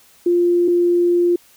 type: tone pair in turn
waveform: sine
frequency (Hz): 349.2 / 349.2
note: F4 / F4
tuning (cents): 0 / 0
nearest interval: unison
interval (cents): 0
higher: neither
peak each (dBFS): -12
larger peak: neither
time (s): 0.26-0.68 / 0.68-1.36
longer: second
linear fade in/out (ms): 5
effects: white hiss -51 dBFS RMS until 1.56 s